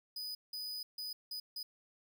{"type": "tone bursts at uneven times", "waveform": "45% pulse", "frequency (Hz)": 4978, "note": "D#8", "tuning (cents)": 0, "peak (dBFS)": -39, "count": 5, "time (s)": [[0.16, 0.35], [0.53, 0.83], [0.98, 1.13], [1.31, 1.4], [1.56, 1.63]], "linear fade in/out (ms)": 5, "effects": []}